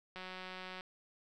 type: click train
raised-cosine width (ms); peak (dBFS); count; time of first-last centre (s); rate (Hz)
0.3; -30; 121; 0.16-0.809; 185
effects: none